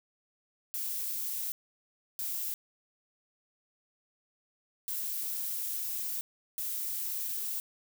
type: noise bursts at uneven times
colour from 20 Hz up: violet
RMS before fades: -35 dBFS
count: 4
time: 0.74-1.52 / 2.19-2.54 / 4.88-6.21 / 6.58-7.6 s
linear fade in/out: 0 ms
effects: none